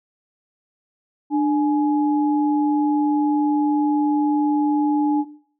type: tone pair together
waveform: sine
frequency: 297 / 840 Hz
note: D4 / G#5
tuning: +20 / +19 cents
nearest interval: octave + tritone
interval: 1799 cents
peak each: -16 / -24 dBFS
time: 1.3-5.25 s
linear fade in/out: 50 ms
effects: noise-tail reverb RT60 0.5 s tail -17 dB re dry